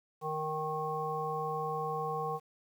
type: harmonic tone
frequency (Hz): 155.56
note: D#3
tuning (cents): 0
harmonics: 1 / 3 / 5 / 7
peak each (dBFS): -41 / -37 / -37 / -37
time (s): 0.21-2.4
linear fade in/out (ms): 50
effects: 10-bit